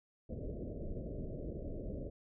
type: low-pass noise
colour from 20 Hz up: pink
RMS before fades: -42 dBFS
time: 0.29-2.1 s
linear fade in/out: 10 ms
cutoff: 630 Hz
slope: 96 dB/octave
effects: none